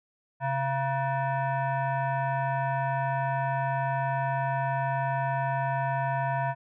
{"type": "tone with frequency modulation", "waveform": "sine", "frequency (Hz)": 134.4, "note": "C3", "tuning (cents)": 47, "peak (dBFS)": -25, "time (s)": [0.4, 6.55], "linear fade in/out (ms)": 50, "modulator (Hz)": 819, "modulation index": 1.4, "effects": []}